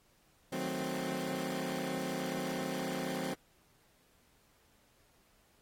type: chord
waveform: 20% pulse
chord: D# diminished seventh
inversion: none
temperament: equal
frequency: 155.56 / 185 / 220 / 261.6 Hz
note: D#3 / F#3 / A3 / C4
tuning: 0 / 0 / 0 / 0 cents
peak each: -39 / -35 / -39 / -33 dBFS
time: 0.52-3.34 s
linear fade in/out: 5 ms
effects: pink hiss -69 dBFS RMS until 5.61 s + AAC 48 kbps